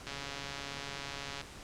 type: click train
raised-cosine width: 0.2 ms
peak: -23 dBFS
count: 189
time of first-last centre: 0.07-1.413 s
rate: 140 Hz
effects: pink hiss -49 dBFS RMS until 1.63 s + low-pass 8000 Hz 12 dB/octave